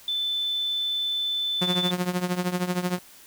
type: tone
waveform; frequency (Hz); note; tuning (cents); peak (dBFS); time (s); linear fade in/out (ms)
sine; 3520; A7; 0; -24; 0.08-1.91; 2
type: tone with tremolo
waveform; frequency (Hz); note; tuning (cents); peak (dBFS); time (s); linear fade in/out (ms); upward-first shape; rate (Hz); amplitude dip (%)
sawtooth; 179.6; F3; +49; -17; 1.61-2.99; 10; triangle; 13; 85
effects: white hiss -50 dBFS RMS until 3.26 s